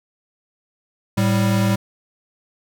square tone pair together, 109.68 / 195.3 Hz, A2 / G3, -5 / -6 cents, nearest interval minor seventh, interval 999 cents, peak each -19 dBFS, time 1.17-1.76 s, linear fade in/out 10 ms, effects none

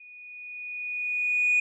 sine tone with level ramp, 2466 Hz, D#7, 16 cents flat, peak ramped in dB -46 to -17 dBFS, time 0-1.6 s, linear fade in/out 5 ms, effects tanh soft clip ceiling -16 dBFS

